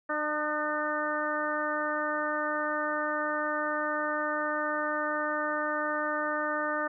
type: harmonic tone with a mistuned harmonic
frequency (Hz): 300.9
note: D4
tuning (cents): +42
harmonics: 1 / 2 / 3 / 4 / 5 / 6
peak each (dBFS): -37 / -33 / -38 / -33 / -35 / -36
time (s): 0.09-6.88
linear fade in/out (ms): 10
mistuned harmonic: 4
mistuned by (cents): +23
effects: none